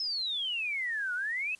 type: exponential two-way sweep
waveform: sine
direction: down then up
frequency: 5290 to 1418 to 2673 Hz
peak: -30 dBFS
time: 0-1.55 s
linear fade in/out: 2 ms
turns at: 1.14 s
effects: white hiss -60 dBFS RMS until 1.59 s + resampled to 24000 Hz